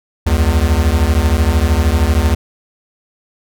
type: beating tone pair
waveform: square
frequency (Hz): 69.5 / 82.5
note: C#2 / E2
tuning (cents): +5 / +2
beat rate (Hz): 13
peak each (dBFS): -14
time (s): 0.26-2.35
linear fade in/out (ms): 10
effects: none